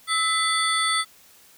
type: tone cluster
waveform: sine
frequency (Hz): 1300 / 2008 / 3469 / 4499 / 8870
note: E6 / B6 / A7 / C#8 / C#9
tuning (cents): -24 / +28 / -25 / +25 / 0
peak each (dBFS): -24 / -26 / -26 / -30 / -29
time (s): 0.07-1.05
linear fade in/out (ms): 50
effects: white hiss -53 dBFS RMS until 1.57 s